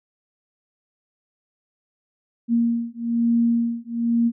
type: beating tone pair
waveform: sine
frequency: 233.1 / 234.2 Hz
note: A#3 / A#3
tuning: 0 / +8 cents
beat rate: 1.1 Hz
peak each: -21 dBFS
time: 2.48-4.32 s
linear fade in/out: 50 ms
effects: none